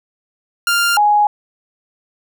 sawtooth / sine tone pair in turn, 1396.9 / 832.4 Hz, F6 / G#5, 0 / +4 cents, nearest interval major sixth, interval 896 cents, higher first, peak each -9 dBFS, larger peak neither, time 0.67-0.97 / 0.97-1.27 s, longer neither, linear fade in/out 2 ms, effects none

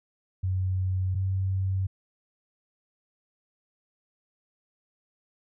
sine tone pair in turn, 93.3 / 95.21 Hz, F#2 / G2, +15 / -50 cents, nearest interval unison, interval 35 cents, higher second, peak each -24 dBFS, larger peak neither, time 0.43-1.15 / 1.15-1.87 s, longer neither, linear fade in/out 10 ms, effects none

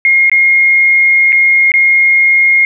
sine tone with dropouts, 2141 Hz, C7, 39 cents sharp, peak -5 dBFS, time 0.05-2.65 s, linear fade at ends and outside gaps 1 ms, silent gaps 0.297-0.316 / 1.322-1.327 / 1.718-1.739 s, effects none

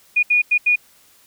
sine tone bursts at uneven times, 2450 Hz, D#7, 27 cents flat, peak -12 dBFS, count 4, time 0.16-0.23 / 0.3-0.42 / 0.51-0.58 / 0.66-0.76 s, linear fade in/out 10 ms, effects white hiss -53 dBFS RMS until 1.26 s

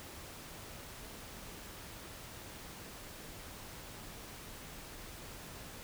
silence, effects pink hiss -49 dBFS RMS until 5.83 s

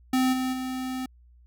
square tone with level steps, 258 Hz, C4, 24 cents flat, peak -21 / -26 / -30 dBFS, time 0.13-1.06 s, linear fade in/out 5 ms, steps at 0.32 / 0.52 s, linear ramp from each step 20 ms, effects added 60 Hz sine -52 dBFS peak until 1.46 s

